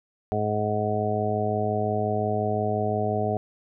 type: harmonic tone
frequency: 105.7 Hz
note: G#2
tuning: 31 cents sharp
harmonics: 1 / 2 / 3 / 4 / 5 / 6 / 7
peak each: -29 / -31 / -37 / -29 / -37 / -29 / -29 dBFS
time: 0.32-3.37 s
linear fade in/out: 0 ms
effects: none